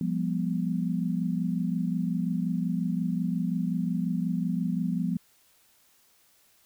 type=tone cluster; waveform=sine; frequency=175 / 200.6 / 244.5 Hz; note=F3 / G3 / B3; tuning=+4 / +40 / -17 cents; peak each=-28 / -31 / -31 dBFS; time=0.01-5.17 s; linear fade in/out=2 ms; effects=white hiss -63 dBFS RMS until 6.65 s